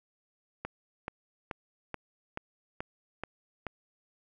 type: click train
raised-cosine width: 0.5 ms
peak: -20 dBFS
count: 8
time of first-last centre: 0.65-3.667 s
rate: 2.32 Hz
effects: none